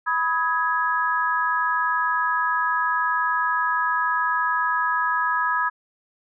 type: chord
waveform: sine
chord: G# minor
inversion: first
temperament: equal with one note detuned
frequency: 987.8 / 1267 / 1661.2 Hz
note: B5 / D#6 / G#6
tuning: 0 / +31 / 0 cents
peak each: -24 dBFS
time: 0.06-5.7 s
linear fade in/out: 20 ms
effects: none